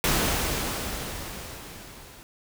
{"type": "noise with level ramp", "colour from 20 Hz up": "pink", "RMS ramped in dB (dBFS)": [-22, -48], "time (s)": [0.04, 2.23], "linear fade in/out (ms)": 0, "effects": []}